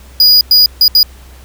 square tone bursts at uneven times, 4909 Hz, D#8, 24 cents flat, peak -4 dBFS, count 4, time 0.2-0.41 / 0.51-0.66 / 0.81-0.88 / 0.95-1.03 s, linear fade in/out 2 ms, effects added 64 Hz sine -34 dBFS peak until 1.44 s + pink hiss -42 dBFS RMS until 1.44 s

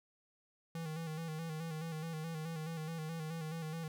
square tone with vibrato, 160.6 Hz, E3, 45 cents flat, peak -40 dBFS, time 0.75-3.88 s, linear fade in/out 2 ms, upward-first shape square, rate 4.7 Hz, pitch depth 48 cents each way, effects none

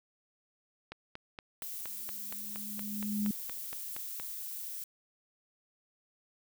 click train, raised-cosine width 0.3 ms, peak -26 dBFS, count 15, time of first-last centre 0.92-4.199 s, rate 4.27 Hz
violet noise, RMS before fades -41 dBFS, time 1.62-4.84 s, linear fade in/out 2 ms
sine tone with exponential growth, 208 Hz, G#3, 3 cents sharp, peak -27 dBFS, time 1.88-3.31 s, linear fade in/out 2 ms, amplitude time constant 310 ms
effects none

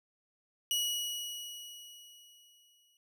sawtooth tone with exponential decay, 2916 Hz, F#7, 26 cents flat, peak -25 dBFS, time 0.71-2.97 s, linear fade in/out 1 ms, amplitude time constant 490 ms, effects none

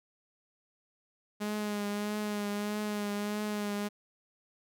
sawtooth tone with vibrato, 207.7 Hz, G#3, in tune, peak -28 dBFS, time 1.4-3.89 s, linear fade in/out 20 ms, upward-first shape triangle, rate 1.6 Hz, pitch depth 33 cents each way, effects none

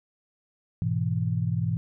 sine chord, E major, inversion first, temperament equal, 103.83 / 123.47 / 164.81 Hz, G#2 / B2 / E3, 0 / 0 / 0 cents, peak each -28 dBFS, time 0.82-1.77 s, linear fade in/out 0 ms, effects none

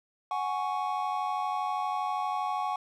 triangle chord, F# suspended second, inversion none, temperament just, 740 / 832.5 / 1110 Hz, F#5 / G#5 / C#6, 0 / +4 / +2 cents, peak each -31 dBFS, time 0.31-2.76 s, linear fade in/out 2 ms, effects none

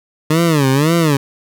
20% pulse tone with vibrato, 150 Hz, D3, 37 cents sharp, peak -6 dBFS, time 0.3-1.17 s, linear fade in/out 5 ms, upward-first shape sine, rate 1.9 Hz, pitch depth 220 cents each way, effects none

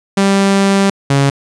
sawtooth tone pair in turn, 196.6 / 139.02 Hz, G3 / C#3, +5 / +5 cents, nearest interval tritone, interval 600 cents, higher first, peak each -5 dBFS, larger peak neither, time 0.17-0.9 / 1.1-1.3 s, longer first, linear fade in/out 5 ms, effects resampled to 22050 Hz

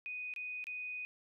sine tone with dropouts, 2489 Hz, D#7, in tune, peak -39 dBFS, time 0.06-1.05 s, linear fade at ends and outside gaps 0 ms, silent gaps 0.338-0.362 / 0.641-0.669 s, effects none

